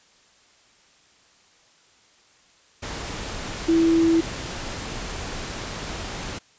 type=tone in noise; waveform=sine; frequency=329.6 Hz; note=E4; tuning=in tune; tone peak=-15 dBFS; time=3.68-4.21 s; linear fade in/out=10 ms; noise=pink; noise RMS=-32 dBFS; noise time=2.82-6.39 s; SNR=+14 dB; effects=white hiss -57 dBFS RMS until 6.58 s + resampled to 16000 Hz